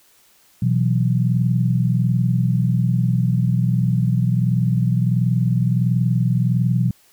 sine chord, B suspended fourth, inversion none, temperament equal, 123.47 / 164.81 / 185 Hz, B2 / E3 / F#3, 0 / 0 / 0 cents, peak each -17 / -21 / -22 dBFS, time 0.62-6.91 s, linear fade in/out 5 ms, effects white hiss -55 dBFS RMS until 7.12 s

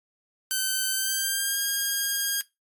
5% pulse tone with pitch glide, 1536 to 1621.7 Hz, G6 to G#6, -36 to -42 cents, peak -14 dBFS, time 0.51-2.41 s, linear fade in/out 0 ms, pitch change +94 cents, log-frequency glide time 0.91-1.59 s, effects noise-tail reverb RT60 0.2 s tail -21 dB re dry + AAC 64 kbps

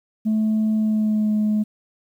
sine tone with pitch glide, 217.2 to 212.6 Hz, A3 to G#3, -22 to +41 cents, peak -15 dBFS, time 0.25-1.64 s, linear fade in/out 20 ms, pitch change -37 cents, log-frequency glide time 0.75-1.33 s, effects tanh soft clip ceiling -15 dBFS + 9-bit

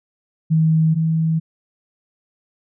sine tone pair in turn, 159.5 / 161.17 Hz, D#3 / E3, +43 / -39 cents, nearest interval unison, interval 18 cents, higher second, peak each -12 / -15 dBFS, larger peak first, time 0.5-0.95 / 0.95-1.4 s, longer neither, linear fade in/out 20 ms, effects none

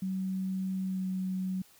sine tone with pitch glide, 189 to 187.05 Hz, F#3 to F#3, +37 to +19 cents, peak -30 dBFS, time 0.02-1.62 s, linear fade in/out 5 ms, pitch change -18 cents, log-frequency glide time 0.83-1.08 s, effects white hiss -60 dBFS RMS until 1.79 s

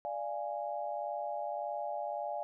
sine chord, D diminished, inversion none, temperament equal with one note detuned, 587.3 / 689.2 / 830.6 Hz, D5 / F5 / Ab5, 0 / -23 / 0 cents, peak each -39 / -39 / -39 dBFS, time 0.05-2.43 s, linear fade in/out 0 ms, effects none

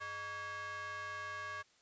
square ring-modulated tone, 258.7 Hz, C4, 19 cents flat, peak -39 dBFS, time 0-1.63 s, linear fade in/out 20 ms, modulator 1390 Hz, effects white hiss -69 dBFS RMS until 1.81 s + resampled to 16000 Hz

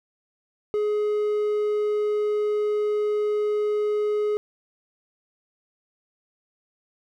triangle tone, 420 Hz, G#4, 19 cents sharp, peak -19 dBFS, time 0.74-4.37 s, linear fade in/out 0 ms, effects none

